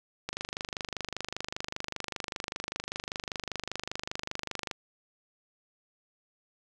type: click train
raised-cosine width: 0.2 ms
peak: -16 dBFS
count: 112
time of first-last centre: 0.29-4.712 s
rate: 25.1 Hz
effects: none